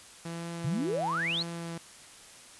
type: tone with vibrato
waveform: sawtooth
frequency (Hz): 167.1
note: E3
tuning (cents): +24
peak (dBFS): -32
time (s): 0.25-1.78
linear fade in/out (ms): 5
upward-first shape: triangle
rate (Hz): 1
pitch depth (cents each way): 25
type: exponential sweep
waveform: sine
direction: up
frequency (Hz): 123.47 to 4500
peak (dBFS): -28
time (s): 0.64-1.43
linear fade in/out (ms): 10
effects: white hiss -51 dBFS RMS until 2.59 s + resampled to 24000 Hz